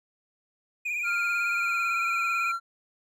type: tone with vibrato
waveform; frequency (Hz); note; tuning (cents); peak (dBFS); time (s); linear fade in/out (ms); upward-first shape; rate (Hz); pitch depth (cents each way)
triangle; 2422; D#7; -47; -26; 0.85-2.52; 10; triangle; 18; 63
type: tone with pitch glide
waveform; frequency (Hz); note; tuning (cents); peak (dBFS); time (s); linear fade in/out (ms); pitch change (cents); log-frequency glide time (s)
triangle; 1396.9 to 1365.8; F6 to F6; 0 to -39; -25; 1.03-2.6; 50; -39; 1.49-1.98
effects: none